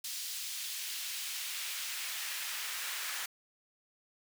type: noise with high-pass filter sweep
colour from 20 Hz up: pink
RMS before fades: -39 dBFS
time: 0.04-3.26 s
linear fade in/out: 5 ms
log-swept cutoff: 4000 to 1500 Hz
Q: 0.96
effects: none